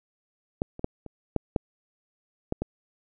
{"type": "clicks", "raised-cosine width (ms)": 2, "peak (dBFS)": [-12, -26, -11, -26, -10, -9, -13, -15], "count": 8, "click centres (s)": [0.619, 0.794, 0.844, 1.063, 1.363, 1.562, 2.524, 2.62], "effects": []}